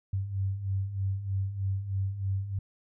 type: beating tone pair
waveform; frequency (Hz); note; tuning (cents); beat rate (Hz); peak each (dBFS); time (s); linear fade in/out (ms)
sine; 94.8 / 98; F#2 / G2; +43 / 0; 3.2; -35 / -29; 0.13-2.59; 5
effects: none